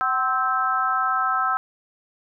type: harmonic tone with a mistuned harmonic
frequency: 261.6 Hz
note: C4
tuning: in tune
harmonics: 3 / 4 / 5 / 6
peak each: -27 / -28 / -21 / -29 dBFS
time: 0.01-1.57 s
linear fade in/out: 0 ms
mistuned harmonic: 3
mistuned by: -55 cents
effects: none